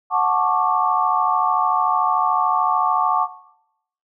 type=chord; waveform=sine; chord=D major seventh; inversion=first; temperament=just; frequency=734.2 / 881 / 1101.2 / 1174.7 Hz; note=F#5 / A5 / C#6 / D6; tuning=-14 / +2 / -12 / 0 cents; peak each=-21 dBFS; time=0.1-3.28 s; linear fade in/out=50 ms; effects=noise-tail reverb RT60 0.8 s tail -18 dB re dry